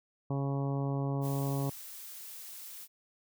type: harmonic tone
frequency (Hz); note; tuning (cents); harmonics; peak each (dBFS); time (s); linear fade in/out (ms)
138.59; C#3; 0; 1 / 2 / 3 / 4 / 5 / 6 / 7 / 8; -31 / -37 / -41 / -43 / -45 / -47 / -48 / -49; 0.3-1.7; 5
type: noise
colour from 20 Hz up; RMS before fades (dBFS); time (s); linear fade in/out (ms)
blue; -46; 1.21-2.88; 50
effects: none